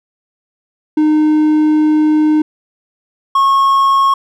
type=tone pair in turn; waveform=triangle; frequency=306.5 / 1092.2 Hz; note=D#4 / C#6; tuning=-26 / -26 cents; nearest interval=octave + minor seventh; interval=2200 cents; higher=second; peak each=-6 dBFS; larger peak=neither; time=0.97-2.42 / 3.35-4.14 s; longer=first; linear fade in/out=5 ms; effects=none